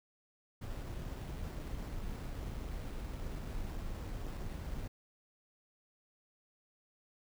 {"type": "noise with sample-and-hold", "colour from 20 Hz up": "brown", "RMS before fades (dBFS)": -41, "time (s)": [0.61, 4.88], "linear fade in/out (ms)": 10, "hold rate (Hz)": 6300, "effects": []}